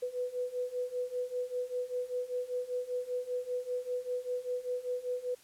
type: beating tone pair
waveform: sine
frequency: 493.9 / 499 Hz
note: B4 / B4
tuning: 0 / +18 cents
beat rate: 5.1 Hz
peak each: -37 / -35 dBFS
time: 0.02-5.35 s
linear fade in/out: 10 ms
effects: white hiss -60 dBFS RMS until 5.43 s + low-pass 12000 Hz 12 dB/octave